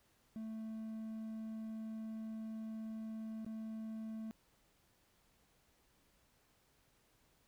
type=tone with dropouts; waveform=triangle; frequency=220.7 Hz; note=A3; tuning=5 cents sharp; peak=-40 dBFS; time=0.36-4.31 s; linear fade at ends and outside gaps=0 ms; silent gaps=3.448-3.464 s; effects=pink hiss -73 dBFS RMS until 7.47 s